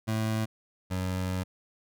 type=tone pair in turn; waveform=25% pulse; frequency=110 / 92.5 Hz; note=A2 / F#2; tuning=0 / 0 cents; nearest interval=minor third; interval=300 cents; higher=first; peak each=-23 / -25 dBFS; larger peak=first; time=0.07-0.46 / 0.9-1.44 s; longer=second; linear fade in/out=20 ms; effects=none